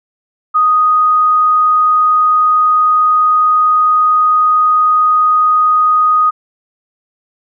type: tone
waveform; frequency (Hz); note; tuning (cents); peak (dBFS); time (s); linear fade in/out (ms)
sine; 1244.5; D#6; 0; -7; 0.54-6.31; 20
effects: none